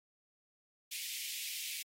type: high-pass noise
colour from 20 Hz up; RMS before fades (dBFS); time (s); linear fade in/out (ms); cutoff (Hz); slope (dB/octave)
pink; -42; 0.91-1.83; 10; 2200; 48
effects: AAC 48 kbps